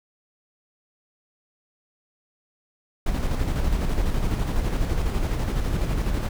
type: noise with tremolo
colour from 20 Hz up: brown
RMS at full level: -22 dBFS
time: 3.06-6.29 s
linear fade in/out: 5 ms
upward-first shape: square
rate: 12 Hz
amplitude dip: 35%
effects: none